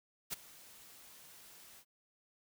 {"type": "noise with ADSR envelope", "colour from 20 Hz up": "white", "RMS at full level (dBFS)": -37, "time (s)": [0.3, 1.85], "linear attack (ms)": 31, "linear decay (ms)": 14, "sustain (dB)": -20, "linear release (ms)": 63, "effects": []}